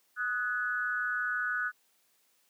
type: tone with amplitude modulation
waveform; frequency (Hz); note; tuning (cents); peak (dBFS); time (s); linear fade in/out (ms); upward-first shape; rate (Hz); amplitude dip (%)
sine; 1480; F#6; 0; -25; 0.16-1.72; 50; sine; 226; 90
effects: white hiss -70 dBFS RMS until 2.49 s + high-pass 200 Hz 12 dB/octave